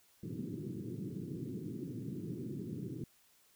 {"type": "band-pass noise", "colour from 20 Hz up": "pink", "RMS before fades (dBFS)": -42, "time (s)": [0.23, 3.04], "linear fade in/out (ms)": 2, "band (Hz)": [110, 380], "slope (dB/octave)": 48, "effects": ["white hiss -68 dBFS RMS until 3.55 s"]}